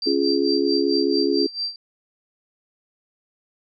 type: tone with tremolo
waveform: sine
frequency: 4699 Hz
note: D8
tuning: in tune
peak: -22 dBFS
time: 0.02-1.76 s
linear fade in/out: 2 ms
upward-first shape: sine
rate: 4.5 Hz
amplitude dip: 85%
type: chord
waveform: sine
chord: Db major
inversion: none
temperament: just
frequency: 277.2 / 346.5 / 415.8 Hz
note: Db4 / F4 / Ab4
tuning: 0 / -14 / +2 cents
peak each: -22 dBFS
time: 0.06-1.47 s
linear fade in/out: 10 ms
effects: none